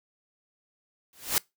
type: noise with exponential growth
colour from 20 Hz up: white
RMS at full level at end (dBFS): -21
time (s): 1.13-1.38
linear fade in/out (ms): 0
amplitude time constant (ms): 53
effects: noise-tail reverb RT60 0.2 s tail -24 dB re dry